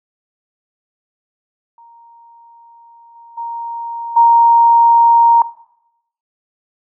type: tone with level steps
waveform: sine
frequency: 932.3 Hz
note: A#5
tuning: in tune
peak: -40 / -37 / -21 / -5 dBFS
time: 1.78-5.42 s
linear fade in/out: 2 ms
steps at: 3.15 / 3.37 / 4.16 s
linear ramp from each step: 10 ms
effects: noise-tail reverb RT60 0.8 s tail -18 dB re dry